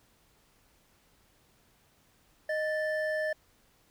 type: tone pair together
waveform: triangle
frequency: 619.7 / 1760 Hz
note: D#5 / A6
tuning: -7 / 0 cents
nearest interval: octave + tritone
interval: 1807 cents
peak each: -28 / -32 dBFS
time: 2.49-3.33 s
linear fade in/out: 5 ms
effects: pink hiss -66 dBFS RMS until 3.9 s